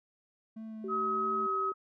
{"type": "tone with vibrato", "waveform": "triangle", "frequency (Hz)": 220, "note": "A3", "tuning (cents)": 0, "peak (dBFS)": -38, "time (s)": [0.56, 1.47], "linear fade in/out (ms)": 10, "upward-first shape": "sine", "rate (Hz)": 3.1, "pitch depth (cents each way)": 12}
{"type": "tone with pitch glide", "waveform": "sine", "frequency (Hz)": [382.6, 386.6], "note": ["G4", "G4"], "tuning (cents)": [-42, -24], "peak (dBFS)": -36, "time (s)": [0.84, 1.72], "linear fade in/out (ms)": 2, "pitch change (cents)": 18, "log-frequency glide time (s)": [1.2, 1.32]}
{"type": "tone", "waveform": "sine", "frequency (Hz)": 1273, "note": "D#6", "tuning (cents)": 39, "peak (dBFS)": -29, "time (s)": [0.88, 1.74], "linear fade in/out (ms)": 50}
{"effects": []}